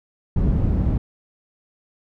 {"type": "low-pass noise", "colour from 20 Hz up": "white", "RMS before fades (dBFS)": -19, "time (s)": [0.36, 0.98], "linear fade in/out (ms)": 5, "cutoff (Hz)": 130, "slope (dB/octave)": 12, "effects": []}